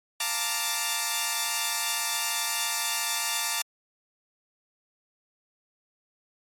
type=chord; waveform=5% pulse; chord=Bb major seventh; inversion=second; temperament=equal; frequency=698.5 / 880 / 932.3 / 1174.7 Hz; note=F5 / A5 / Bb5 / D6; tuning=0 / 0 / 0 / 0 cents; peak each=-24 / -19 / -20 / -19 dBFS; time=0.2-3.62 s; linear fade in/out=5 ms; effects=MP3 64 kbps